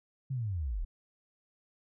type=linear sweep; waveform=sine; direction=down; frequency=138.59 to 32.6 Hz; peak=-31 dBFS; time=0.3-0.85 s; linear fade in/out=10 ms; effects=none